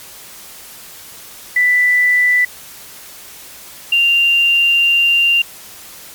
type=tone pair in turn; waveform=sine; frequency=1982 / 2783 Hz; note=B6 / F7; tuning=+6 / -7 cents; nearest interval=tritone; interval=587 cents; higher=second; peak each=-9 dBFS; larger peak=neither; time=1.56-2.45 / 3.92-5.42 s; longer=second; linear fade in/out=5 ms; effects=white hiss -36 dBFS RMS until 6.14 s + MP3 96 kbps